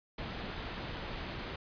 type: low-pass noise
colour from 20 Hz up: pink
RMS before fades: -41 dBFS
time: 0.18-1.56 s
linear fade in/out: 5 ms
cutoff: 4200 Hz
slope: 24 dB/octave
effects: resampled to 11025 Hz